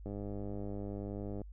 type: click train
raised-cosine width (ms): 2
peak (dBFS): -29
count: 138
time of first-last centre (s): 0.06-1.416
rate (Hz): 101
effects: added 50 Hz sine -46 dBFS peak until 1.52 s